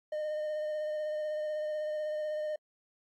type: tone with vibrato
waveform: triangle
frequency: 610 Hz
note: D#5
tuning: 34 cents flat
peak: -30 dBFS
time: 0.12-2.56 s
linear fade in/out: 5 ms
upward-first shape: sine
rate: 16 Hz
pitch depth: 17 cents each way
effects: AAC 64 kbps

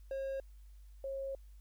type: tone pair in turn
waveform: triangle / sine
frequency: 540 / 542.3 Hz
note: C#5 / C#5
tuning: -45 / -38 cents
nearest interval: unison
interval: 7 cents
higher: second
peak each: -34 / -37 dBFS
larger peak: first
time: 0.11-0.4 / 1.04-1.35 s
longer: second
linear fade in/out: 2 ms
effects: added 50 Hz sine -52 dBFS peak until 1.6 s + white hiss -74 dBFS RMS until 1.6 s

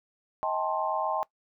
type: chord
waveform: sine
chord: A half-diminished seventh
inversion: second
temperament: just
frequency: 633.6 / 792 / 880 / 1056 Hz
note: Eb5 / G5 / A5 / C6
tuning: +31 / +18 / 0 / +16 cents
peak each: -32 dBFS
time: 0.43-1.23 s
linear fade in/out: 0 ms
effects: noise-tail reverb RT60 0.1 s tail -20 dB re dry

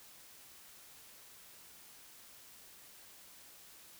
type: silence
effects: white hiss -57 dBFS RMS until 3.99 s

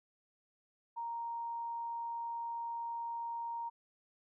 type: tone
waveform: sine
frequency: 932.3 Hz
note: A#5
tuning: in tune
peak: -37 dBFS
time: 0.96-3.7 s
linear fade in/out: 20 ms
effects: none

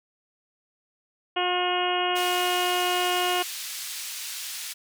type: harmonic tone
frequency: 359.3 Hz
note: F4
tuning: 49 cents sharp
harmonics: 1 / 2 / 3 / 4 / 5 / 6 / 7 / 8 / 9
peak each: -29 / -27 / -31 / -34 / -38 / -37 / -36 / -29 / -38 dBFS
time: 1.36-3.43 s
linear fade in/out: 10 ms
type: band-pass noise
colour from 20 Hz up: pink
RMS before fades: -35 dBFS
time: 2.15-4.74 s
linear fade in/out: 20 ms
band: 3000 to 16000 Hz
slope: 12 dB/octave
effects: none

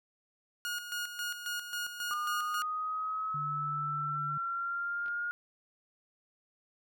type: tone with tremolo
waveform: sawtooth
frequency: 1436 Hz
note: F6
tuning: 48 cents sharp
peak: -30 dBFS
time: 0.65-2.62 s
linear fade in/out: 0 ms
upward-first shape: square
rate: 3.7 Hz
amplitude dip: 60%
type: exponential sweep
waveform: sine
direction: up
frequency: 1208 to 1428 Hz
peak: -32 dBFS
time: 2.11-5.31 s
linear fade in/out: 0 ms
type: tone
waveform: sine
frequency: 146.83 Hz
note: D3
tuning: in tune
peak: -39 dBFS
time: 3.34-4.38 s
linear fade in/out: 5 ms
type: clicks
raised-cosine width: 0.3 ms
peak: -37 dBFS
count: 2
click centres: 5.061 / 5.082 s
effects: none

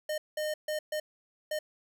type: tone bursts at uneven times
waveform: square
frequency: 611 Hz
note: D#5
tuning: 32 cents flat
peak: -31 dBFS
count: 5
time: 0.09-0.18 / 0.37-0.54 / 0.68-0.79 / 0.92-1 / 1.51-1.59 s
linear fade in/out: 5 ms
effects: none

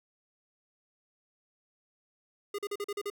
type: tone bursts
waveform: square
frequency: 408.1 Hz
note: G#4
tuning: 30 cents flat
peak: -33 dBFS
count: 7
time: 2.54-3.101 s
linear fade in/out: 5 ms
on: 45 ms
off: 41 ms
effects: none

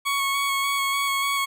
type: tone with vibrato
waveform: 20% pulse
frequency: 1108.7 Hz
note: C#6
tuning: in tune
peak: -17 dBFS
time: 0.05-1.46 s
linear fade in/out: 20 ms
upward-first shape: square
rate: 3.4 Hz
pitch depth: 13 cents each way
effects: none

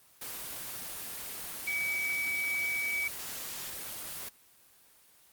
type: tone in noise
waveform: sine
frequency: 2279 Hz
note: C#7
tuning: 47 cents sharp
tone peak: -29 dBFS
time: 1.67-3.08 s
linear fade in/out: 5 ms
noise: white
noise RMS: -40 dBFS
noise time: 0.21-4.29 s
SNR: +8 dB
effects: white hiss -61 dBFS RMS until 5.32 s + Opus 24 kbps

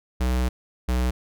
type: tone pair in turn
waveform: square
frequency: 62.6 / 62.13 Hz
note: B1 / B1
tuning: +24 / +11 cents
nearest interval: unison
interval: 13 cents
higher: first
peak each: -21 dBFS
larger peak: neither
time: 0.2-0.49 / 0.88-1.11 s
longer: first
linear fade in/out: 10 ms
effects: none

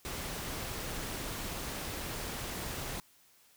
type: noise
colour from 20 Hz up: pink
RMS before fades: -39 dBFS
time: 0.05-3 s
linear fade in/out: 0 ms
effects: white hiss -64 dBFS RMS until 3.56 s

